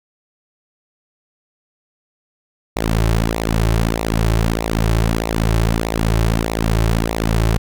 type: tone with flanger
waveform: sawtooth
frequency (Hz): 55.5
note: A1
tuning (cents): +16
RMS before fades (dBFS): -17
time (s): 2.76-7.58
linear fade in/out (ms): 5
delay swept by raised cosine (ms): 0.62 to 4.22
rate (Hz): 1.6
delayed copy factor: -0.75
effects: none